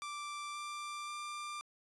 sawtooth tone with pitch steps, 1174 / 1181.5 / 1189 Hz, D6 / D6 / D6, -1 / +10 / +21 cents, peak -37 dBFS, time 0.02-1.61 s, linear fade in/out 0 ms, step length 530 ms, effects resampled to 24000 Hz

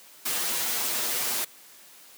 white noise with comb filter, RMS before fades -28 dBFS, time 0.25-1.45 s, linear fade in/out 10 ms, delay 8.3 ms, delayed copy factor +0.95, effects white hiss -51 dBFS RMS until 2.17 s + high-pass 200 Hz 12 dB/octave

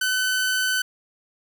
sawtooth tone, 1513 Hz, F#6, 38 cents sharp, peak -17 dBFS, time 0.01-0.82 s, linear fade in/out 5 ms, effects none

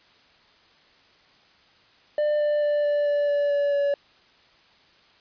triangle tone with pitch steps, 597 / 592.9 / 588.8 / 584.7 / 580.7 / 576.7 / 572.7 / 568.7 Hz, D5 / D5 / D5 / D5 / D5 / D5 / D5 / C#5, +28 / +16 / +4 / -8 / -20 / -32 / -44 / +44 cents, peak -18 dBFS, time 2.18-3.94 s, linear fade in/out 2 ms, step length 220 ms, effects white hiss -57 dBFS RMS until 5.2 s + resampled to 11025 Hz

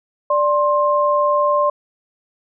sine tone pair together, 587.9 / 1057 Hz, D5 / C6, +2 / +17 cents, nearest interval minor seventh, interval 1015 cents, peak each -16 dBFS, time 0.3-1.7 s, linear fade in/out 5 ms, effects none

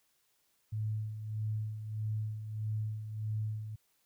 sine tone with tremolo, 108 Hz, A2, 32 cents flat, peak -31 dBFS, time 0.72-3.76 s, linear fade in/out 10 ms, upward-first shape sine, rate 1.6 Hz, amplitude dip 60%, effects white hiss -74 dBFS RMS until 4.05 s

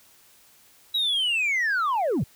sine linear sweep, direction down, 3903 to 87.8 Hz, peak -19 dBFS, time 0.94-2.24 s, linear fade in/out 10 ms, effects tanh soft clip ceiling -20 dBFS + white hiss -56 dBFS RMS until 2.35 s

